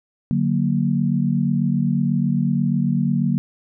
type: chord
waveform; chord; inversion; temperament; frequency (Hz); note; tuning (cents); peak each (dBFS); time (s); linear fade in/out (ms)
sine; D augmented; none; equal; 146.83 / 185 / 233.1; D3 / F#3 / A#3; 0 / 0 / 0; -21; 0.31-3.38; 0
effects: none